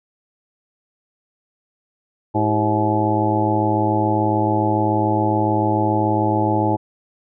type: harmonic tone with a mistuned harmonic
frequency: 107 Hz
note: A2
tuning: 48 cents flat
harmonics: 1 / 2 / 3 / 4 / 5 / 6 / 7 / 8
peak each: -22 / -26 / -21 / -27 / -27 / -27 / -27 / -21 dBFS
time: 2.34-6.77 s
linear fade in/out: 20 ms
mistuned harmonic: 4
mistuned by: -120 cents
effects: none